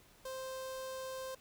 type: tone with notch filter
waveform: sawtooth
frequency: 523.3 Hz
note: C5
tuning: in tune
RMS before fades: -43 dBFS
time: 0.25-1.35 s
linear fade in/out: 5 ms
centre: 2200 Hz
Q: 1.4
effects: pink hiss -63 dBFS RMS until 1.4 s